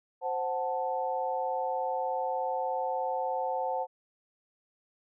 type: chord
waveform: sine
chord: F# diminished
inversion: second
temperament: equal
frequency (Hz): 523.3 / 740 / 880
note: C5 / F#5 / A5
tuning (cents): 0 / 0 / 0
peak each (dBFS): -33 / -33 / -33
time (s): 0.21-3.87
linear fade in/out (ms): 50
effects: none